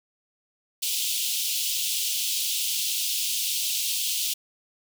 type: high-pass noise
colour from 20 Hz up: pink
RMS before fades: -27 dBFS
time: 0.82-4.34 s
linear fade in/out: 10 ms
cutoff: 2800 Hz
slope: 48 dB/octave
effects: none